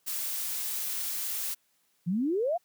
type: noise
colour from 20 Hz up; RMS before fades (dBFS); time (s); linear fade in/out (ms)
blue; -33; 0.06-1.55; 20
type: exponential sweep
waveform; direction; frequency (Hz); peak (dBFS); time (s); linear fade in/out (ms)
sine; up; 162 to 740; -25; 2.06-2.58; 20
effects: white hiss -71 dBFS RMS until 2.64 s + high-pass 100 Hz 12 dB/octave